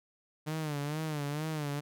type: tone with vibrato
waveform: sawtooth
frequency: 150.5 Hz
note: D3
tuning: 43 cents sharp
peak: -29 dBFS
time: 0.46-1.81 s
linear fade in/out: 20 ms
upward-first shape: sine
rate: 2.2 Hz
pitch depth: 92 cents each way
effects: none